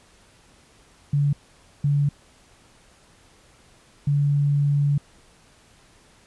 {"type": "tone bursts at uneven times", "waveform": "sine", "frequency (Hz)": 143.5, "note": "D3", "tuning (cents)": -40, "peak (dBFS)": -17, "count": 3, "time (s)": [[1.13, 1.33], [1.84, 2.09], [4.07, 4.98]], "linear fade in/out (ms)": 5, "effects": ["pink hiss -55 dBFS RMS until 6.26 s", "resampled to 24000 Hz"]}